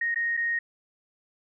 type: tone with dropouts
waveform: sine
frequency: 1864.7 Hz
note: A#6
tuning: in tune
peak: -24 dBFS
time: 0.01-0.59 s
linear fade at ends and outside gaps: 5 ms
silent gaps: 0.145-0.158 / 0.369-0.373 s
effects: none